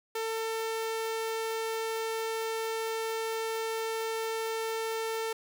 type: tone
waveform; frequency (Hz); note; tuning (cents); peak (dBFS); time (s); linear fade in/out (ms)
sawtooth; 447.8; A4; +30; -27; 0.15-5.33; 5
effects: none